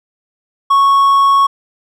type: tone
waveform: triangle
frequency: 1106 Hz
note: C#6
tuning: 4 cents flat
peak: -5 dBFS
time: 0.7-1.47 s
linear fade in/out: 10 ms
effects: none